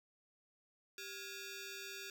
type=ring-modulated tone; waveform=10% pulse; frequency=1026 Hz; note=C6; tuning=34 cents flat; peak=-34 dBFS; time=0.98-2.1 s; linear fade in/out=2 ms; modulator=634 Hz; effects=none